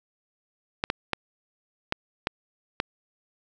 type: clicks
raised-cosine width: 0.3 ms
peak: -8 dBFS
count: 6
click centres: 0.839 / 0.901 / 1.133 / 1.924 / 2.271 / 2.801 s
effects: none